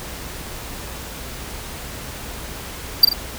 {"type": "tone with echo", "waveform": "square", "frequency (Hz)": 4699, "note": "D8", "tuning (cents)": 0, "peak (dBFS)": -4, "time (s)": [3.03, 3.05], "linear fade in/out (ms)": 5, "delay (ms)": 41, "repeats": 2, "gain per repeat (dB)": -7, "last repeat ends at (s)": 3.132, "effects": ["added 60 Hz sine -37 dBFS peak until 3.38 s", "pink hiss -33 dBFS RMS until 3.38 s"]}